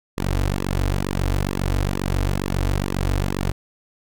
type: tone with flanger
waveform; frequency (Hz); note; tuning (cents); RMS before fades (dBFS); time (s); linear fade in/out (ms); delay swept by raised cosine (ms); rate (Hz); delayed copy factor
sawtooth; 47.39; F#1; +42; -22; 0.17-3.52; 10; 1.3 to 5.4; 2.2; -1
effects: none